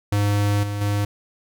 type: tone with level steps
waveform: square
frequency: 102.4 Hz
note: G#2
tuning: 24 cents flat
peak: -18 / -25 / -20 dBFS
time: 0.12-1.05 s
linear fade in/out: 5 ms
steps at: 0.63 / 0.81 s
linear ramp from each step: 5 ms
effects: none